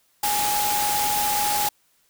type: tone in noise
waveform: sine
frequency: 830.6 Hz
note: G#5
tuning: in tune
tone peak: -23 dBFS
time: 0.23-1.69 s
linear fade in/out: 5 ms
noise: white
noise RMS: -25 dBFS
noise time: 0.23-1.69 s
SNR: -1 dB
effects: white hiss -64 dBFS RMS until 2.09 s